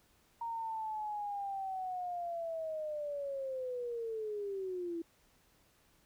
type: linear sweep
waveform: sine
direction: down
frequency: 932.3 to 329.6 Hz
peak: -36 dBFS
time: 0.41-5.02 s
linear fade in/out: 5 ms
effects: pink hiss -69 dBFS RMS until 6.05 s